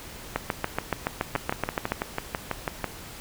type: two click trains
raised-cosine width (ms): 0.5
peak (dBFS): -11 / -9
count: 10 / 12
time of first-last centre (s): 1.36-2.843 / 0.36-1.92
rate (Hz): 6.07 / 7.05
effects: pink hiss -42 dBFS RMS until 3.2 s